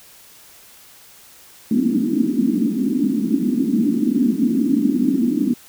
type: band-pass noise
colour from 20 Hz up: pink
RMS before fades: -18 dBFS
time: 1.71-5.54 s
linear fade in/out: 5 ms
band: 220 to 290 Hz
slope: 48 dB/octave
effects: white hiss -46 dBFS RMS until 5.68 s